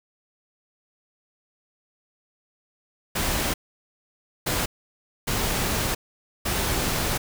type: noise bursts at uneven times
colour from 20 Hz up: pink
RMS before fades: -25 dBFS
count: 4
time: 3.15-3.54 / 4.46-4.66 / 5.27-5.95 / 6.45-7.18 s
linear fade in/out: 10 ms
effects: none